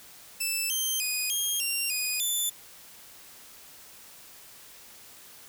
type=tone with pitch steps; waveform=10% pulse; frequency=2642 / 3140 / 2481 / 3237 / 2765 / 2478 / 3511 Hz; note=E7 / G7 / D#7 / G#7 / F7 / D#7 / A7; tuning=+3 / +2 / -6 / -45 / -18 / -8 / -4 cents; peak=-19 dBFS; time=0.4-2.5 s; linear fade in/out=10 ms; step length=300 ms; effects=white hiss -50 dBFS RMS until 5.48 s

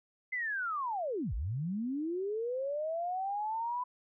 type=linear two-way sweep; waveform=sine; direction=down then up; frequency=2071 to 45.57 to 1003 Hz; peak=-32 dBFS; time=0.32-3.84 s; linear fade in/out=10 ms; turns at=1.34 s; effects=none

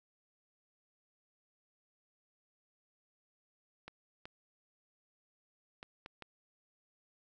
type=clicks; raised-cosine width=0.3 ms; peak=-30 dBFS; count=5; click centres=3.88 / 4.255 / 5.829 / 6.061 / 6.223 s; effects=none

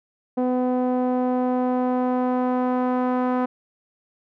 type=tone with low-pass filter sweep; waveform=sawtooth; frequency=251.6 Hz; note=B3; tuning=32 cents sharp; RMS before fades=-22 dBFS; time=0.37-3.46 s; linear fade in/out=10 ms; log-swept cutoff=660 to 1100 Hz; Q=1.5; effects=none

